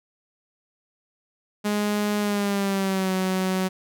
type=tone with pitch glide; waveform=sawtooth; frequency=207.8 to 187.28 Hz; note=G#3 to F#3; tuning=+1 to +21 cents; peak=-18 dBFS; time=1.64-3.69 s; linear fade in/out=20 ms; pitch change=-180 cents; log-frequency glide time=2.19-3.13 s; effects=none